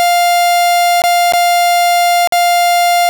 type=tone with dropouts; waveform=45% pulse; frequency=700 Hz; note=F5; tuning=4 cents sharp; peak=-8 dBFS; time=0-3.09 s; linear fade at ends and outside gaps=0 ms; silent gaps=1.019-1.038 / 1.323-1.335 / 2.274-2.323 s; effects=8-bit